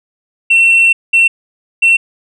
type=tone bursts at uneven times; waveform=sine; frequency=2707 Hz; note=E7; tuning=45 cents sharp; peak=-3 dBFS; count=3; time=0.5-0.93 / 1.13-1.28 / 1.82-1.97 s; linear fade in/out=10 ms; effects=tanh soft clip ceiling -4 dBFS